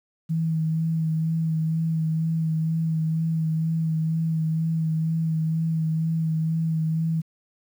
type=tone with vibrato; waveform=sine; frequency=160.8 Hz; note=E3; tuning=43 cents flat; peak=-21 dBFS; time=0.29-7.22 s; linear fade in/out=20 ms; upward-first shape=sine; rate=2.1 Hz; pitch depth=22 cents each way; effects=9-bit